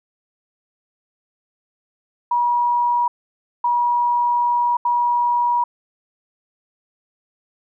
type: tone bursts at uneven times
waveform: sine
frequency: 962 Hz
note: B5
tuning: 46 cents flat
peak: -15 dBFS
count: 3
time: 2.31-3.08 / 3.64-4.77 / 4.85-5.64 s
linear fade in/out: 5 ms
effects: none